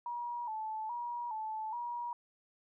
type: tone with vibrato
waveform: sine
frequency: 913 Hz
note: A#5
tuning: 36 cents flat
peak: -36 dBFS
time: 0.06-2.13 s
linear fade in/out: 2 ms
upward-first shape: square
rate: 1.2 Hz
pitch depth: 81 cents each way
effects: none